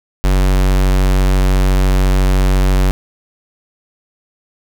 square tone, 47.04 Hz, F#1, 29 cents sharp, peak -10 dBFS, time 0.24-2.91 s, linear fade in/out 0 ms, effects none

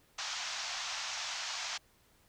white band-pass noise, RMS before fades -39 dBFS, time 0.18-1.78 s, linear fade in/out 10 ms, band 660 to 6500 Hz, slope 48 dB/octave, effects pink hiss -67 dBFS RMS until 2.28 s

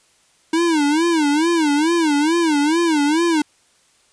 square tone with vibrato, 313.8 Hz, D#4, 15 cents sharp, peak -15 dBFS, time 0.53-3.42 s, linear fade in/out 5 ms, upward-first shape sine, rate 2.3 Hz, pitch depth 160 cents each way, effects white hiss -57 dBFS RMS until 4.12 s + resampled to 22050 Hz

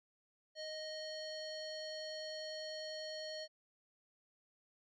square tone with low-pass filter, 622.3 Hz, D#5, in tune, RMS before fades -45 dBFS, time 0.55-3.48 s, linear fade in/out 50 ms, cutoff 4700 Hz, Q 8.6, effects none

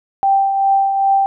sine tone with tremolo, 784 Hz, G5, in tune, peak -9 dBFS, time 0.23-1.26 s, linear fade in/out 0 ms, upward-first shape triangle, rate 2.5 Hz, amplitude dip 50%, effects none

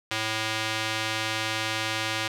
square tone with band-pass filter, 110 Hz, A2, in tune, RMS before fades -29 dBFS, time 0.11-2.28 s, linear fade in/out 5 ms, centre 3100 Hz, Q 0.86, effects none

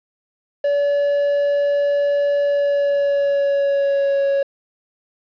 triangle tone with pitch glide, 572 to 555.1 Hz, D5 to C#5, -46 to +2 cents, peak -13 dBFS, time 0.64-4.43 s, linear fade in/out 5 ms, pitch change -52 cents, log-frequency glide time 2.44-4.25 s, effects resampled to 11025 Hz + 8-bit

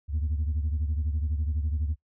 sine beating tone pair, 74 / 86 Hz, D2 / F2, +14 / -26 cents, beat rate 12 Hz, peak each -24 / -30 dBFS, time 0.08-1.96 s, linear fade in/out 50 ms, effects noise-tail reverb RT60 0.1 s tail -23 dB re dry + tanh soft clip ceiling -22 dBFS

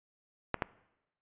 clicks, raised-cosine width 0.5 ms, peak -14 dBFS, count 2, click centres 0.543 / 0.622 s, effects noise-tail reverb RT60 0.9 s tail -20 dB re dry + resampled to 8000 Hz

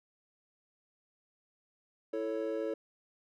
triangle chord, A major, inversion second, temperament equal, 329.6 / 440 / 554.4 Hz, E4 / A4 / C#5, 0 / 0 / 0 cents, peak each -36 / -34 / -35 dBFS, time 2.13-2.74 s, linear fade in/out 5 ms, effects none

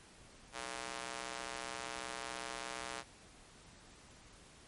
square tone with high-pass filter, 62.6 Hz, B1, 24 cents sharp, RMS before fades -44 dBFS, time 0.52-3.04 s, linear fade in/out 50 ms, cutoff 740 Hz, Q 0.66, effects pink hiss -59 dBFS RMS until 4.67 s + MP3 48 kbps

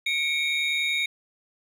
triangle tone cluster, 2197 / 2347 / 3738 Hz, C#7 / D7 / A#7, -16 / -2 / +4 cents, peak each -26 dBFS, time 0.06-1.06 s, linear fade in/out 5 ms, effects none

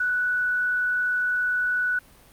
sine tone with frequency modulation, 1480 Hz, F#6, in tune, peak -21 dBFS, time 0-1.99 s, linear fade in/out 5 ms, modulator 42.8 Hz, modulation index 0.25, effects pink hiss -53 dBFS RMS until 2.32 s + Opus 48 kbps

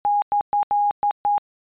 sine tone bursts at uneven times, 822 Hz, G#5, 18 cents flat, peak -16 dBFS, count 6, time 0.05-0.22 / 0.32-0.41 / 0.53-0.63 / 0.71-0.91 / 1.03-1.11 / 1.25-1.38 s, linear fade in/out 0 ms, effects resampled to 8000 Hz

